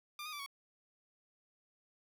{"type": "tone with pitch steps", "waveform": "15% pulse", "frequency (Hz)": [1195, 1238, 1166, 1116], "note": ["D6", "D#6", "D6", "C#6"], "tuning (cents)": [30, -9, -13, 11], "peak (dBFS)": -36, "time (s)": [0.19, 0.462], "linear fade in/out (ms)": 2, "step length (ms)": 68, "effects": []}